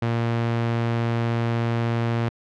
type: tone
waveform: sawtooth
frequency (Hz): 116.54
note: A#2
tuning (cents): 0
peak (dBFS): -17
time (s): 0.02-2.29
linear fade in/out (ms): 5
effects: low-pass 3000 Hz 12 dB/octave